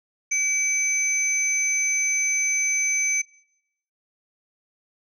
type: tone pair together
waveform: sine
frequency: 2300 / 6140 Hz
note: D7 / G8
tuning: -37 / -37 cents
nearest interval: octave + perfect fourth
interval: 1700 cents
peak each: -23 / -21 dBFS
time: 0.31-3.22 s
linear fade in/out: 10 ms
effects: noise-tail reverb RT60 0.8 s tail -24 dB re dry + tanh soft clip ceiling -14 dBFS